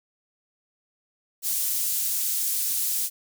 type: high-pass noise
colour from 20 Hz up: pink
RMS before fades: -26 dBFS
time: 1.42-3.1 s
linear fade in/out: 50 ms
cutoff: 8800 Hz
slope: 12 dB/octave
effects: none